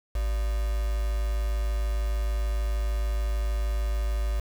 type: tone with quantisation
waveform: sine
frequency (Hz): 53.3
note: G#1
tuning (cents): +46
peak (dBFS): -24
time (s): 0.15-4.4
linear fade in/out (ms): 5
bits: 6
effects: none